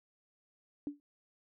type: tone with exponential decay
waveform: sine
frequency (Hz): 289.3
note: D4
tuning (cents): -26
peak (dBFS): -31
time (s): 0.87-1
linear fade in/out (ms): 1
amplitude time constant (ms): 27
effects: none

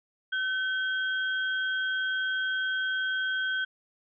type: tone pair together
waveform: sine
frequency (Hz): 1527 / 3236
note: G6 / G#7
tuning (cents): -46 / -46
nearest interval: octave + minor second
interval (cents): 1300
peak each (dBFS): -27 / -35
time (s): 0.32-3.65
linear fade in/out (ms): 10
effects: none

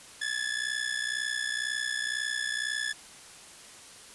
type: ring-modulated tone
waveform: sawtooth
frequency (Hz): 1722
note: A6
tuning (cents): -38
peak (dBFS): -23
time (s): 0.21-2.93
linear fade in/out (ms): 10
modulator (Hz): 31
effects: white hiss -49 dBFS RMS until 4.14 s + resampled to 24000 Hz

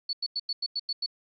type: tone bursts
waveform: sine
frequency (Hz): 4435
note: C#8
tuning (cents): 0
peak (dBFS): -27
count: 8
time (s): 0.09-1.062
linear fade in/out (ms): 5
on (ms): 41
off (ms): 92
effects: none

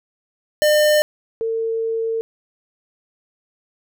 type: tone pair in turn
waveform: square / sine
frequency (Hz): 603 / 451.7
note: D5 / A4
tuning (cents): +46 / +45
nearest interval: perfect fourth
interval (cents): 501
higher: first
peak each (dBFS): -13 / -19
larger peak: first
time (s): 0.62-1.02 / 1.41-2.21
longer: second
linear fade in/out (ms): 0
effects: none

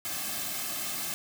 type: noise with comb filter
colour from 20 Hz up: white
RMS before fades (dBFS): -34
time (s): 0.05-1.14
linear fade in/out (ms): 0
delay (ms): 2.1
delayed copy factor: -0.8
effects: none

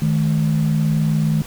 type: tone pair together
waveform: sine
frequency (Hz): 155.42 / 214.6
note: D#3 / A3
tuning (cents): -2 / -43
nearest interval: tritone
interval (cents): 559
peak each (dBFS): -15 / -20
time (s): 0.02-1.42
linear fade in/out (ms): 2
effects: tanh soft clip ceiling -8 dBFS + pink hiss -37 dBFS RMS until 1.46 s

